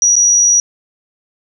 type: tone with dropouts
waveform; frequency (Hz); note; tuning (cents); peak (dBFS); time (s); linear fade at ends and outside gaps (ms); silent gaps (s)
sine; 5800; F#8; -35; -7; 0.02-0.6; 1; 0.156-0.164
effects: none